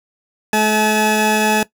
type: tone pair together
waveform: 20% pulse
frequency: 215.1 / 856 Hz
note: A3 / A5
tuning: -39 / -48 cents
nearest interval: 2 octaves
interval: 2391 cents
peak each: -11 dBFS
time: 0.53-1.63 s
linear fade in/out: 2 ms
effects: noise-tail reverb RT60 0.1 s tail -18 dB re dry